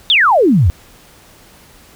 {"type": "exponential sweep", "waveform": "sine", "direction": "down", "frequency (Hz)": [3729, 73.42], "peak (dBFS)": -7, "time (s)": [0.1, 0.7], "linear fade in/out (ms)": 0, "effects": ["pink hiss -44 dBFS RMS until 1.95 s"]}